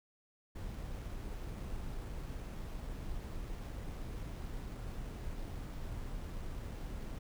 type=noise with sample-and-hold; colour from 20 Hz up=brown; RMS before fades=-42 dBFS; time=0.55-7.19 s; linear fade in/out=10 ms; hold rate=8820 Hz; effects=none